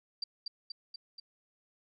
sine tone with echo, 4699 Hz, D8, in tune, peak -32 dBFS, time 0.22-0.24 s, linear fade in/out 5 ms, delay 240 ms, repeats 4, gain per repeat -3 dB, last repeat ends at 1.2 s, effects none

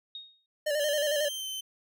sine tone with exponential decay, 3729 Hz, A#7, in tune, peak -36 dBFS, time 0.15-0.46 s, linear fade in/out 2 ms, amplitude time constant 67 ms
square tone with vibrato, 591 Hz, D5, 11 cents sharp, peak -27 dBFS, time 0.66-1.29 s, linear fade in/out 10 ms, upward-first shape square, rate 11 Hz, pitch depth 49 cents each way
sawtooth tone with pitch glide, 3136 to 3079 Hz, G7 to G7, 0 to -32 cents, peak -31 dBFS, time 0.8-1.61 s, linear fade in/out 10 ms, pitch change -32 cents, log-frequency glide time 1.34-1.47 s
effects none

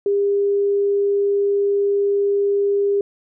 sine tone, 402.3 Hz, G4, 45 cents sharp, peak -15 dBFS, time 0.06-3.01 s, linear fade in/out 2 ms, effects none

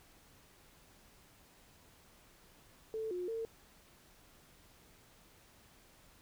sine tone with pitch steps, 441.3 / 358.8 / 452.6 Hz, A4 / F4 / A4, +5 / +47 / +49 cents, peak -36 dBFS, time 2.94-3.45 s, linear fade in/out 0 ms, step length 170 ms, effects pink hiss -63 dBFS RMS until 6.21 s

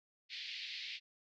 white band-pass noise, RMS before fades -45 dBFS, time 0.29-1 s, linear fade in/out 50 ms, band 2000 to 4600 Hz, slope 48 dB/octave, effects none

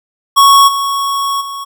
square tone with level steps, 1108.7 Hz, C#6, in tune, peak -4 / -14 / -22 dBFS, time 0.36-1.65 s, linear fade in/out 20 ms, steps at 0.67 / 1.4 s, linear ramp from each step 20 ms, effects none

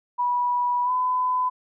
sine tone with pitch glide, 977 to 1006.8 Hz, B5 to B5, -19 to +33 cents, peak -20 dBFS, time 0.18-1.5 s, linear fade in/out 20 ms, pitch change +52 cents, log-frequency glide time 0.84-0.91 s, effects none

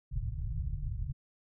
pink low-pass noise, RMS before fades -35 dBFS, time 0.11-1.13 s, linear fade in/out 20 ms, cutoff 150 Hz, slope 96 dB/octave, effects none

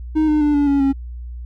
triangle tone with pitch steps, 311.1 / 303.1 / 295.3 / 287.8 / 280.4 / 273.2 Hz, D#4 / D#4 / D4 / D4 / C#4 / C#4, 0 / -45 / +10 / -35 / +20 / -25 cents, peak -11 dBFS, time 0.15-0.93 s, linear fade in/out 20 ms, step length 130 ms, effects added 60 Hz sine -28 dBFS peak until 1.45 s

